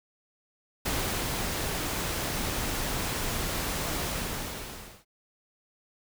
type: noise with ADSR envelope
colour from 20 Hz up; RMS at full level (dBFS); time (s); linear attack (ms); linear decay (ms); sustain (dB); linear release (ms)
pink; -29; 0.85-5.05; 10; 390; -2; 1000
effects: none